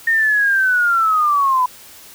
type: linear sweep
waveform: sine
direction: down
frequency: 1844 to 987.8 Hz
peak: -12 dBFS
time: 0.07-1.66 s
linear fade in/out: 5 ms
effects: white hiss -41 dBFS RMS until 2.14 s